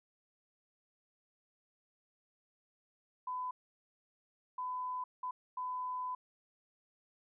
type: tone bursts at uneven times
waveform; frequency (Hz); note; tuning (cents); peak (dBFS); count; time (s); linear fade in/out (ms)
sine; 1005; B5; +30; -36; 4; 3.27-3.51 / 4.58-5.04 / 5.23-5.31 / 5.57-6.15; 5
effects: none